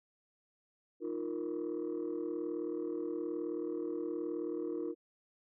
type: chord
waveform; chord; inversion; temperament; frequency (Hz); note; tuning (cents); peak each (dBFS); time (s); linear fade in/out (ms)
sine; Eb suspended second; none; just; 311.1 / 350 / 466.7; Eb4 / F4 / Bb4; 0 / +4 / +2; -38 / -37 / -39; 1-4.95; 50
effects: tanh soft clip ceiling -30 dBFS